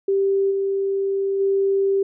sine tone with level steps, 392 Hz, G4, in tune, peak -16 / -19 / -16 dBFS, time 0.08-2.03 s, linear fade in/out 5 ms, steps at 0.5 / 1.39 s, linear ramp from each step 20 ms, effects none

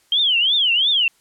sine tone with vibrato, 3136 Hz, G7, in tune, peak -14 dBFS, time 0.12-1.08 s, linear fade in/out 2 ms, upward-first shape triangle, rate 2.9 Hz, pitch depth 280 cents each way, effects white hiss -59 dBFS RMS until 1.2 s + low-pass 11000 Hz 12 dB/octave

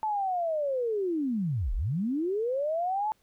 sine linear two-way sweep, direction down then up, 880 to 30 to 880 Hz, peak -26 dBFS, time 0.03-3.12 s, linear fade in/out 0 ms, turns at 1.74 s, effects pink hiss -69 dBFS RMS until 3.22 s

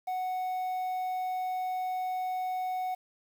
triangle tone with quantisation, 740 Hz, F#5, in tune, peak -28 dBFS, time 0.07-2.95 s, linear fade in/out 10 ms, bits 9, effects none

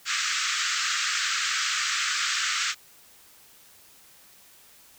pink band-pass noise, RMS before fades -27 dBFS, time 0.05-2.75 s, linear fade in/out 50 ms, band 1200 to 7800 Hz, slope 96 dB/octave, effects white hiss -54 dBFS RMS until 4.98 s

